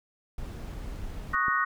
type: noise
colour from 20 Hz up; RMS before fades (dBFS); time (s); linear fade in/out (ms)
brown; -37; 0.38-1.35; 2
type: chord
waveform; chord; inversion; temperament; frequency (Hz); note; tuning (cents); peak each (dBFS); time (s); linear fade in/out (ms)
sine; D# minor seventh; third; equal; 1108.7 / 1244.5 / 1480 / 1864.7; C#6 / D#6 / F#6 / A#6; 0 / 0 / 0 / 0; -29; 1.33-1.65; 10
type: click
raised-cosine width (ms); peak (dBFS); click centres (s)
3; -26; 1.483
effects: none